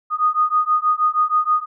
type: beating tone pair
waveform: sine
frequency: 1234 / 1240.3 Hz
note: D#6 / D#6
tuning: -15 / -6 cents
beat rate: 6.3 Hz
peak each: -18 dBFS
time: 0.1-1.66 s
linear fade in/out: 50 ms
effects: none